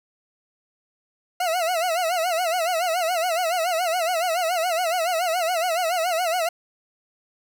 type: tone with vibrato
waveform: 40% pulse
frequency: 689 Hz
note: F5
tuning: 24 cents flat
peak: -20 dBFS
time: 1.4-6.49 s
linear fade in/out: 5 ms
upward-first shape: sine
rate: 7.1 Hz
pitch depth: 130 cents each way
effects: none